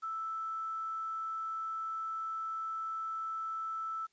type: tone with quantisation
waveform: sine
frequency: 1318.5 Hz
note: E6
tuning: in tune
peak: -35 dBFS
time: 0.02-4.07 s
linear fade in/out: 20 ms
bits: 10
effects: white hiss -75 dBFS RMS until 4.12 s + resampled to 16000 Hz